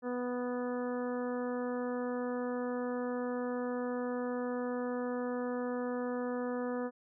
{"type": "harmonic tone", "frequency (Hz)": 246.8, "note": "B3", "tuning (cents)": -1, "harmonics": [1, 2, 3, 4, 5, 6, 7], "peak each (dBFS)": [-36, -36, -46, -47, -47, -51, -51], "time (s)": [0.02, 6.91], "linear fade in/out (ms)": 50, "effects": []}